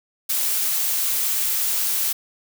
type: noise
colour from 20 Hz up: blue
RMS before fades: -22 dBFS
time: 0.29-2.13 s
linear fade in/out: 10 ms
effects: none